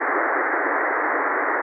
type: band-pass noise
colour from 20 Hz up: white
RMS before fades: -22 dBFS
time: 0-1.62 s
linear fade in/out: 20 ms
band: 280 to 2000 Hz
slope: 96 dB/octave
effects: none